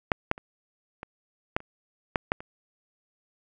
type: clicks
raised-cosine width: 0.5 ms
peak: -6 / -8 / -27 / -22 / -9 / -30 / -8 / -8 / -25 dBFS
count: 9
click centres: 0.118 / 0.314 / 0.379 / 1.031 / 1.565 / 1.604 / 2.158 / 2.319 / 2.405 s
effects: none